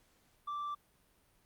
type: tone with tanh clipping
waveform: sine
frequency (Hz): 1171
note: D6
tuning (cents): -5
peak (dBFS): -37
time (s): 0.47-0.75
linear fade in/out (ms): 10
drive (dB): 2
effects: pink hiss -70 dBFS RMS until 1.45 s + Opus 48 kbps